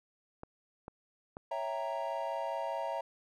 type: clicks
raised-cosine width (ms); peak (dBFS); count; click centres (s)
1; -29; 3; 0.434 / 0.881 / 1.369
type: chord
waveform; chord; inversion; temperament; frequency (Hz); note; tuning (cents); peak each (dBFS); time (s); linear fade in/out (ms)
triangle; C# diminished seventh; none; equal; 554.4 / 659.3 / 784 / 932.3; C#5 / E5 / G5 / Bb5; 0 / 0 / 0 / 0; -38 / -36 / -41 / -36; 1.51-3.01; 5
effects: none